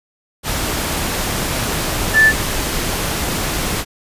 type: tone in noise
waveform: sine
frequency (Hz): 1755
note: A6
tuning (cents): -5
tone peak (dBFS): -7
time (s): 2.13-2.33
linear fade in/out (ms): 50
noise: pink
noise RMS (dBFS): -20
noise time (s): 0.43-3.85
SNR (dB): +10
effects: resampled to 32000 Hz